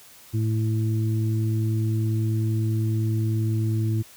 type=harmonic tone; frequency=110 Hz; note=A2; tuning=in tune; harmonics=1 / 2 / 3; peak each=-21 / -33 / -31 dBFS; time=0.33-4.03 s; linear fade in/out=20 ms; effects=white hiss -49 dBFS RMS until 4.16 s